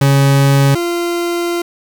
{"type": "tone pair in turn", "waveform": "40% pulse", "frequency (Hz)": [138.6, 345.1], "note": ["C#3", "F4"], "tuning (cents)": [0, -21], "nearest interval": "octave + major third", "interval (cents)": 1579, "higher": "second", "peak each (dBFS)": [-7, -14], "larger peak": "first", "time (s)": [[0.01, 0.75], [0.75, 1.62]], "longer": "second", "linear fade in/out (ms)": 5, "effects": ["7-bit"]}